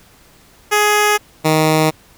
10% pulse tone pair in turn, 418.2 / 156.65 Hz, G#4 / D#3, +12 / +12 cents, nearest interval octave + perfect fourth, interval 1700 cents, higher first, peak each -3 dBFS, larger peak neither, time 0.71-1.18 / 1.44-1.91 s, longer neither, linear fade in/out 20 ms, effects pink hiss -48 dBFS RMS until 2.17 s

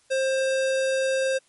square tone, 530 Hz, C5, 22 cents sharp, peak -22 dBFS, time 0.1-1.39 s, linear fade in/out 20 ms, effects white hiss -62 dBFS RMS until 1.48 s + MP3 48 kbps

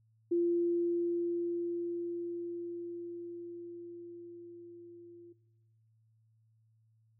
sine tone with level ramp, 344.7 Hz, F4, 23 cents flat, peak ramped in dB -26 to -51 dBFS, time 0.31-5.33 s, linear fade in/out 10 ms, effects noise-tail reverb RT60 1.0 s tail -18 dB re dry + added 111 Hz sine -66 dBFS peak until 7.19 s

